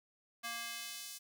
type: tone with high-pass filter sweep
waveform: square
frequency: 233.1 Hz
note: A#3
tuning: in tune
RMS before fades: -44 dBFS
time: 0.43-1.19 s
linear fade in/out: 20 ms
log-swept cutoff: 1200 to 5600 Hz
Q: 0.78
effects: none